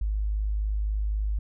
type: tone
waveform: sine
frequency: 51.91 Hz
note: G#1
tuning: in tune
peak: -24 dBFS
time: 0.01-1.39 s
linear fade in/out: 5 ms
effects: none